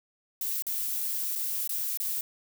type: noise with dropouts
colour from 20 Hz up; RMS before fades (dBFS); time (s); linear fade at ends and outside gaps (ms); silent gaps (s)
violet; -31; 0.41-2.21; 2; 0.623-0.667 / 1.354-1.358 / 1.676-1.693 / 1.973-2
effects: none